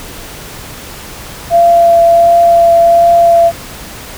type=tone with vibrato; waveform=sine; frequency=681 Hz; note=F5; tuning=44 cents flat; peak=-3 dBFS; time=1.5-3.52 s; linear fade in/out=50 ms; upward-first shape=triangle; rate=1.4 Hz; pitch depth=13 cents each way; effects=pink hiss -28 dBFS RMS until 4.17 s